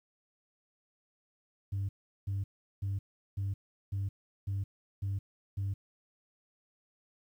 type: tone bursts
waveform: sine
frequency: 98.4 Hz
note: G2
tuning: 7 cents sharp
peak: -29 dBFS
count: 8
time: 1.72-5.74 s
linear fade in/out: 10 ms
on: 170 ms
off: 380 ms
effects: tanh soft clip ceiling -29 dBFS + 11-bit